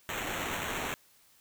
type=noise with sample-and-hold; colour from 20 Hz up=blue; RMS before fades=-35 dBFS; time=0.09-0.94 s; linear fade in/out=0 ms; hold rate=4900 Hz; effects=white hiss -63 dBFS RMS until 1.4 s